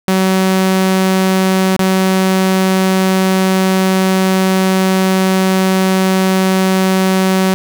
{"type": "tone with dropouts", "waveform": "sawtooth", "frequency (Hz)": 188.8, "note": "F#3", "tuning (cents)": 35, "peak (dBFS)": -6, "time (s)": [0.08, 7.54], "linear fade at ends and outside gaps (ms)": 0, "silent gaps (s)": [1.765, 1.793], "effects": []}